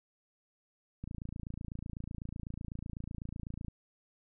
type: click train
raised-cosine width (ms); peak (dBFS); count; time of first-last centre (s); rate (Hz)
5; -28; 75; 1.04-3.683; 28
effects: none